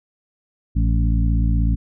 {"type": "harmonic tone with a mistuned harmonic", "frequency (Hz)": 56.4, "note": "A1", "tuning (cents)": 44, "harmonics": [1, 2, 3, 4, 5], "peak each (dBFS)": [-16, -22, -26, -28, -30], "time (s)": [0.75, 1.76], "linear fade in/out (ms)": 20, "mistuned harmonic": 4, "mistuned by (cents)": -43, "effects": []}